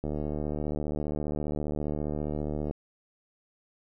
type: click train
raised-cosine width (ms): 2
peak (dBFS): -19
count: 201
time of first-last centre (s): 0.04-2.71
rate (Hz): 74.9
effects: none